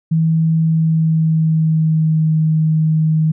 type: tone with pitch glide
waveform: sine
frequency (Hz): 161.5 to 157.45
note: E3 to D#3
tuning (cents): -35 to +21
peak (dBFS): -11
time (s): 0.11-3.32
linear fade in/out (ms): 10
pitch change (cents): -44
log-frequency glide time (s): 0.57-2.33
effects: none